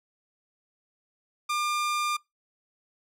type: tone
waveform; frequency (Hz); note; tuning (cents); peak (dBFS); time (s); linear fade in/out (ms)
sawtooth; 1200; D6; +37; -22; 1.49-2.17; 10
effects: noise-tail reverb RT60 0.2 s tail -24 dB re dry + low-pass 11000 Hz 12 dB/octave